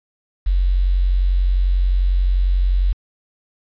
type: tone with quantisation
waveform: sine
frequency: 45.64 Hz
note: F#1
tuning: 23 cents flat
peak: -13 dBFS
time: 0.46-2.93 s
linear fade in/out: 10 ms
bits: 7
effects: resampled to 11025 Hz